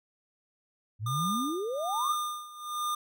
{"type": "exponential sweep", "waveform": "sine", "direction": "up", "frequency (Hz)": [99.2, 1361], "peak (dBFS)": -30, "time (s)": [0.99, 2.16], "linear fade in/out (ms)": 50}
{"type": "tone with tremolo", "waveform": "square", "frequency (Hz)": 1209, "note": "D6", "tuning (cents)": 50, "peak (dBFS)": -29, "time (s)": [1.06, 2.95], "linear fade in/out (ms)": 5, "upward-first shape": "sine", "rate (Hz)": 1.2, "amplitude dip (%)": 85}
{"effects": []}